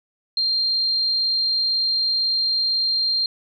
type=tone; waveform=sine; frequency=4186 Hz; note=C8; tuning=in tune; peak=-18 dBFS; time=0.37-3.26 s; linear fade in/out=2 ms; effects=none